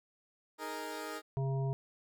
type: chord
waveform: 15% pulse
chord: D# suspended fourth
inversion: none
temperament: equal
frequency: 311.1 / 415.3 / 466.2 Hz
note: D#4 / G#4 / A#4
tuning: 0 / 0 / 0 cents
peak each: -37 / -38 / -37 dBFS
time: 0.58-1.22 s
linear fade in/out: 50 ms
type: harmonic tone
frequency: 135 Hz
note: C#3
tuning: 45 cents flat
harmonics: 1 / 3 / 5 / 7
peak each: -31 / -41 / -45 / -48 dBFS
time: 1.37-1.73 s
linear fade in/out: 0 ms
effects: none